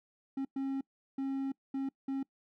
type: tone bursts at uneven times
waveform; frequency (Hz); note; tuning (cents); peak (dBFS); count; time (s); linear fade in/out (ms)
triangle; 270.6; C#4; -42; -30; 5; 0.37-0.45 / 0.56-0.81 / 1.18-1.52 / 1.74-1.89 / 2.08-2.23; 5
effects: noise-tail reverb RT60 0.1 s tail -24 dB re dry